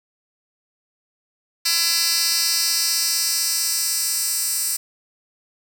10% pulse tone with high-pass filter sweep, 335.7 Hz, E4, 32 cents sharp, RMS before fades -21 dBFS, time 1.65-4.77 s, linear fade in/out 10 ms, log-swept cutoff 4200 to 7900 Hz, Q 1.5, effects 7-bit

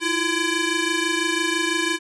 15% pulse ring-modulated tone, 672 Hz, E5, 33 cents sharp, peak -11 dBFS, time 0-1.99 s, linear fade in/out 50 ms, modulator 995 Hz, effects resampled to 24000 Hz

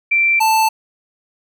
sine / square tone pair in turn, 2349 / 882.1 Hz, D7 / A5, 0 / +4 cents, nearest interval octave + perfect fourth, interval 1696 cents, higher first, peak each -11 / -12 dBFS, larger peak first, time 0.11-0.4 / 0.4-0.69 s, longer neither, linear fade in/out 10 ms, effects none

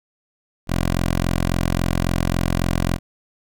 10% pulse tone, 43.65 Hz, F1, in tune, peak -10 dBFS, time 0.67-2.99 s, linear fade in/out 50 ms, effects none

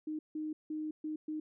sine tone bursts at uneven times, 308.6 Hz, D#4, 14 cents flat, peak -35 dBFS, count 5, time 0.07-0.19 / 0.35-0.53 / 0.7-0.91 / 1.04-1.16 / 1.28-1.4 s, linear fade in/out 5 ms, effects none

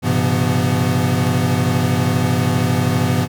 square tone cluster, 99.6 / 122 / 134.6 / 170 / 246.2 Hz, G2 / B2 / C3 / F3 / B3, +28 / -21 / +49 / -46 / -5 cents, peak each -22 dBFS, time 0.02-3.28 s, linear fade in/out 50 ms, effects none

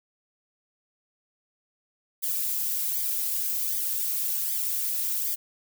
violet noise with flanger, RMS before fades -28 dBFS, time 2.22-5.36 s, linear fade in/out 20 ms, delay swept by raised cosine 0.72 to 3.42 ms, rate 1.3 Hz, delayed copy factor -1, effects none

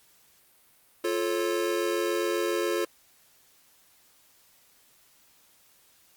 square chord, F augmented, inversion none, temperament just, 349.2 / 436.5 / 545.7 Hz, F4 / A4 / C#5, 0 / -14 / -27 cents, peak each -29 / -31 / -33 dBFS, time 1.04-2.85 s, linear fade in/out 5 ms, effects white hiss -61 dBFS RMS until 6.16 s + Opus 48 kbps

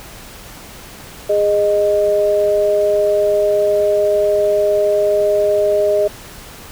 sine tone pair together, 411.8 / 617 Hz, G#4 / D#5, -15 / -15 cents, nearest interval perfect fifth, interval 700 cents, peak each -16 / -13 dBFS, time 1.29-6.08 s, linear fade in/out 10 ms, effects pink hiss -36 dBFS RMS until 6.71 s

